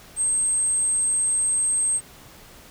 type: tone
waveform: sine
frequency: 8372 Hz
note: C9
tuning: in tune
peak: -19 dBFS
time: 0.16-2.01 s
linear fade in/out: 50 ms
effects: pink hiss -47 dBFS RMS until 2.7 s